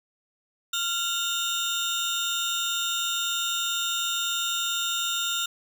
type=tone cluster; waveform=30% pulse; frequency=1389 / 2979 / 3666 Hz; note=F6 / F#7 / A#7; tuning=-10 / +11 / -30 cents; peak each=-28 / -33 / -25 dBFS; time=0.73-5.46 s; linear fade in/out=5 ms; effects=none